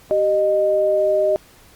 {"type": "tone pair together", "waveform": "sine", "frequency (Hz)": [387.1, 616], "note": ["G4", "D#5"], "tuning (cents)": [-22, -17], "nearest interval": "minor sixth", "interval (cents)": 805, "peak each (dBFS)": [-21, -15], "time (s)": [0.11, 1.36], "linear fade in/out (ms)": 0, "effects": ["pink hiss -49 dBFS RMS until 1.75 s", "Opus 48 kbps"]}